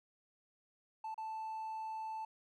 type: tone with dropouts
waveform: triangle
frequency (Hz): 880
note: A5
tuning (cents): 0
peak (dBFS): -37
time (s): 1.04-2.25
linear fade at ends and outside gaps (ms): 5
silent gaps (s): 1.144-1.178
effects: tanh soft clip ceiling -34 dBFS